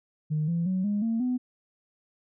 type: tone with pitch steps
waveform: sine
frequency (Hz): 153.3 / 169.12 / 186.57 / 205.8 / 227.1 / 250.5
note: D#3 / E3 / F#3 / G#3 / A#3 / B3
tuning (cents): -25 / +45 / +15 / -16 / -45 / +25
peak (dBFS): -23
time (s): 0.3-1.38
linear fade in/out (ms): 20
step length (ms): 180
effects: tanh soft clip ceiling -20 dBFS